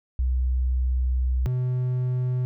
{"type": "tone pair in turn", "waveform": ["sine", "triangle"], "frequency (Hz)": [63.2, 126.08], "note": ["B1", "B2"], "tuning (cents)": [41, 36], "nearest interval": "octave", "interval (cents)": 1195, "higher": "second", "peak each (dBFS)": -20, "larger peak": "neither", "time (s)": [[0.19, 1.46], [1.46, 2.45]], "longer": "first", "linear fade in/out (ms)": 0, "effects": []}